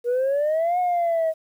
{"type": "exponential two-way sweep", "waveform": "sine", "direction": "up then down", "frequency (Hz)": [473, 728, 634], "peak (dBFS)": -17, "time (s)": [0.04, 1.34], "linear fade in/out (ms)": 50, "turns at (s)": 0.79, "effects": ["tanh soft clip ceiling -17 dBFS", "9-bit"]}